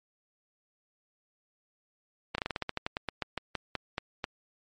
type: slowing click train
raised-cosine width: 0.3 ms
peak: -15 dBFS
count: 18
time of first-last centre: 2.35-4.242 s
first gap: 32 ms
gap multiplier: 1.14
effects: MP3 48 kbps